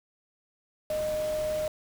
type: tone in noise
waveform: sine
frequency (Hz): 615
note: D#5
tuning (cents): -20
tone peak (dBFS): -27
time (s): 0.9-1.68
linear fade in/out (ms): 2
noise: pink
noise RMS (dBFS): -41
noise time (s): 0.9-1.68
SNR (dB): +11
effects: none